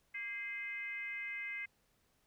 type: tone with frequency modulation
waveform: sine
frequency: 2082 Hz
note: C7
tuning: 9 cents flat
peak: -39 dBFS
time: 0.14-1.66 s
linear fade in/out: 10 ms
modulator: 457 Hz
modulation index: 0.71
effects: pink hiss -75 dBFS RMS until 2.26 s